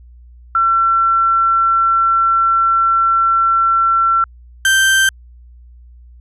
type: tone pair in turn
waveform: sine / 35% pulse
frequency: 1350 / 1563.1 Hz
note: E6 / G6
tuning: +41 / -5 cents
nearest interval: minor third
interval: 254 cents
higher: second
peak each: -10 / -8 dBFS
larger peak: second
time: 0.55-4.24 / 4.65-5.09 s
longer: first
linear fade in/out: 2 ms
effects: added 60 Hz sine -38 dBFS peak until 6.2 s + resampled to 32000 Hz